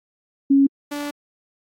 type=tone pair in turn; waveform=sine / sawtooth; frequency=275.7 / 290.4 Hz; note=C#4 / D4; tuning=-9 / -19 cents; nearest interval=minor second; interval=90 cents; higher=second; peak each=-11 / -22 dBFS; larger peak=first; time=0.5-0.67 / 0.91-1.11 s; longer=second; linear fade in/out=10 ms; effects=AAC 48 kbps